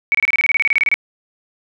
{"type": "tone bursts", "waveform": "sine", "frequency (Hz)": 2250, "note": "C#7", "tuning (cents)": 25, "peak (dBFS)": -11, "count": 16, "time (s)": [0.12, 0.941], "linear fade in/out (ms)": 0, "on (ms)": 26, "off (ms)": 27, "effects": []}